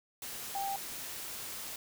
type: tone in noise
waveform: sine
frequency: 790 Hz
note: G5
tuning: 13 cents sharp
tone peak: -33 dBFS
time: 0.55-0.76 s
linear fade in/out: 2 ms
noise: white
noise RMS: -42 dBFS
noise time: 0.22-1.76 s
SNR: +6 dB
effects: none